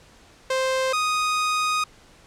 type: tone pair in turn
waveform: sawtooth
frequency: 523.3 / 1244.6 Hz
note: C5 / D#6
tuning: 0 / 0 cents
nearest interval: octave + minor third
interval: 1500 cents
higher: second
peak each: -17 / -17 dBFS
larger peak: neither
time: 0.5-0.93 / 0.93-1.84 s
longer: second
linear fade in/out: 5 ms
effects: pink hiss -52 dBFS RMS until 2.26 s + low-pass 8000 Hz 12 dB/octave